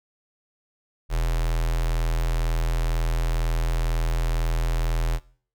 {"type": "tone with notch filter", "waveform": "square", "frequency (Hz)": 41.03, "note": "E1", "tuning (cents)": -7, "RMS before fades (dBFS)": -23, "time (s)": [1.09, 5.2], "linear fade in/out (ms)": 50, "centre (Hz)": 230, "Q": 1.1, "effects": ["noise-tail reverb RT60 0.5 s tail -21 dB re dry"]}